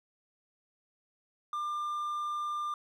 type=tone; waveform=triangle; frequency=1196 Hz; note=D6; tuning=31 cents sharp; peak=-30 dBFS; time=1.53-2.74 s; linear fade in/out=2 ms; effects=none